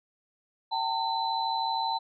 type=tone cluster; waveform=sine; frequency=773 / 906 / 4017 Hz; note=G5 / A#5 / B7; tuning=-24 / -50 / +29 cents; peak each=-33 / -28 / -34 dBFS; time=0.71-1.99 s; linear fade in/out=20 ms; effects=none